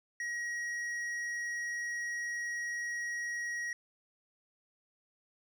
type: tone with hard clipping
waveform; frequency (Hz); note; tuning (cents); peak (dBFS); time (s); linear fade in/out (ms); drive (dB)
triangle; 1899; A#6; +32; -36; 0.2-3.73; 2; 10
effects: none